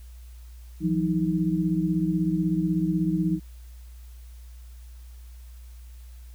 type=tone cluster; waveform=sine; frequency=166.7 / 182.9 / 314.3 Hz; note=E3 / F#3 / D#4; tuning=+20 / -20 / +18 cents; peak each=-26 dBFS; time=0.8-3.4 s; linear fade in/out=50 ms; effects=added 60 Hz sine -41 dBFS peak until 6.34 s + white hiss -59 dBFS RMS until 6.34 s